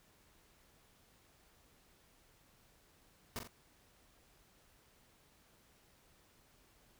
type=noise with echo; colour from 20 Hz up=pink; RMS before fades=-41 dBFS; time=3.36-3.39 s; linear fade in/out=0 ms; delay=42 ms; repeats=2; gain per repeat=-6 dB; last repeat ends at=3.474 s; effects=pink hiss -68 dBFS RMS until 6.99 s